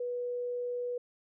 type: tone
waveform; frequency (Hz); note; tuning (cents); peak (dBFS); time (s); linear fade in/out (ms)
sine; 488.9; B4; -18; -32; 0-0.98; 5
effects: none